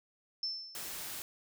sine tone with exponential decay, 5310 Hz, E8, 12 cents sharp, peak -31 dBFS, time 0.43-1.08 s, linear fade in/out 2 ms, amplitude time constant 140 ms
white noise, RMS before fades -42 dBFS, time 0.75-1.22 s, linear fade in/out 0 ms
effects none

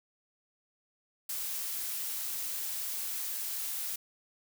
blue noise, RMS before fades -36 dBFS, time 1.29-3.96 s, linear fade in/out 5 ms, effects none

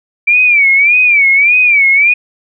sine tone with vibrato, 2328 Hz, D7, 16 cents flat, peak -5 dBFS, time 0.27-2.14 s, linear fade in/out 10 ms, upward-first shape sine, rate 1.7 Hz, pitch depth 130 cents each way, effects none

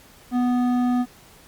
sine tone with hard clipping, 246.9 Hz, B3, in tune, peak -20 dBFS, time 0.31-1.06 s, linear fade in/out 50 ms, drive 10 dB, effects pink hiss -50 dBFS RMS until 1.47 s + Opus 48 kbps

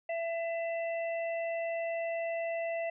harmonic tone, 668 Hz, E5, 23 cents sharp, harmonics 1 / 3 / 4, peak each -32 / -42 / -44 dBFS, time 0.09-2.9 s, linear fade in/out 5 ms, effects none

